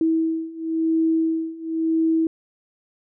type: beating tone pair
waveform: sine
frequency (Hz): 323.3 / 324.26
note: E4 / E4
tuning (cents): -34 / -28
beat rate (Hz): 0.96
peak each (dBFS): -23 / -21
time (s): 0.01-2.27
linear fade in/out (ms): 2
effects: none